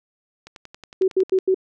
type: click train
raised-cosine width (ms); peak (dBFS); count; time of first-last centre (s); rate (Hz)
0.2; -22; 11; 0.47-1.387; 10.9
type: tone bursts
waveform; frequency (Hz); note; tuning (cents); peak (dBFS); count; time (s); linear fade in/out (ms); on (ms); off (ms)
sine; 377.3; F#4; +34; -14; 4; 1.01-1.545; 5; 70; 85
effects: none